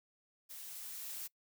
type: noise with level ramp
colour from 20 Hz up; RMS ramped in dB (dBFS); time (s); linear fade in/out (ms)
blue; -49 to -43; 0.49-1.28; 20
effects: noise-tail reverb RT60 0.1 s tail -23 dB re dry